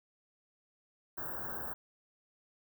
white band-stop noise, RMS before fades -40 dBFS, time 1.17-1.74 s, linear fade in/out 10 ms, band 1700 to 16000 Hz, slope 96 dB/octave, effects none

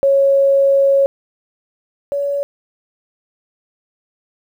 sine tone pair in turn, 551 / 565.5 Hz, C#5 / C#5, -11 / +34 cents, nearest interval unison, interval 45 cents, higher second, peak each -9 / -16 dBFS, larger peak first, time 0.03-1.06 / 2.12-2.43 s, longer first, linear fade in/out 0 ms, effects 8-bit

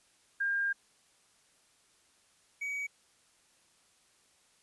sine / triangle tone pair in turn, 1606 / 2265 Hz, G6 / C#7, +41 / +37 cents, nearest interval tritone, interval 596 cents, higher second, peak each -28 / -32 dBFS, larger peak first, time 0.4-0.73 / 2.61-2.87 s, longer first, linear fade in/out 10 ms, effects white hiss -67 dBFS RMS until 4.62 s + resampled to 24000 Hz

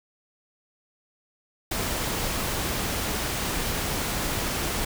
pink noise, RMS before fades -28 dBFS, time 1.71-4.85 s, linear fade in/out 5 ms, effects none

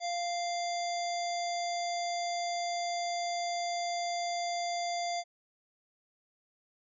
harmonic tone with a mistuned harmonic, 696 Hz, F5, 6 cents flat, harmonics 1 / 3 / 5 / 7 / 9 / 10, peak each -32 / -42 / -45 / -42 / -48 / -46 dBFS, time 0-5.24 s, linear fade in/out 50 ms, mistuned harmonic 7, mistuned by -41 cents, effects none

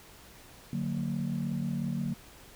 sine chord, D augmented, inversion none, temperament just, 146.83 / 183.54 / 229.4 Hz, D3 / F#3 / A#3, 0 / -14 / -28 cents, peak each -33 dBFS, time 0.73-2.14 s, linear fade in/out 2 ms, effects tanh soft clip ceiling -23 dBFS + pink hiss -53 dBFS RMS until 2.55 s

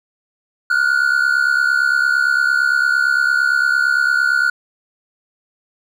triangle tone pair together, 1418 / 1486.8 Hz, F6 / F#6, +26 / +8 cents, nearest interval minor second, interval 82 cents, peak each -14 dBFS, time 0.7-4.5 s, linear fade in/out 5 ms, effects none

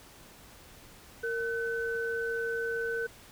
sine tone pair together, 461.2 / 1514 Hz, A#4 / F#6, -19 / +39 cents, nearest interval octave + major sixth, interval 2058 cents, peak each -32 / -33 dBFS, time 1.23-3.07 s, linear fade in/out 10 ms, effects pink hiss -53 dBFS RMS until 3.31 s

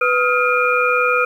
sine tone cluster, 495.3 / 1268 / 1407 / 2418 Hz, B4 / D#6 / F6 / D7, +5 / +32 / +12 / +50 cents, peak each -19 dBFS, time 0.01-1.25 s, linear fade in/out 5 ms, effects 8-bit

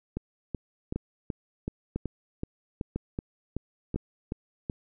two click trains, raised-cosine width 3 ms, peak -18 / -17 dBFS, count 13 / 4, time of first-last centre 0.17-4.698 / 0.96-3.96 s, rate 2.65 / 1 Hz, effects none

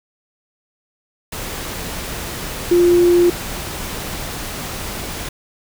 sine tone in noise, 349.8 Hz, F4, 3 cents sharp, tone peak -9 dBFS, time 2.71-3.3 s, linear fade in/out 5 ms, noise pink, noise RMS -27 dBFS, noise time 1.32-5.29 s, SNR +15 dB, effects none

